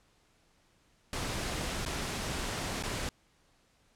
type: noise with dropouts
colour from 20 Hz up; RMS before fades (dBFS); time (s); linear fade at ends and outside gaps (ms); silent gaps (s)
pink; -35; 1.13-3.09; 1; 1.851-1.861 / 2.826-2.836
effects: pink hiss -68 dBFS RMS until 3.95 s + low-pass 9000 Hz 12 dB/octave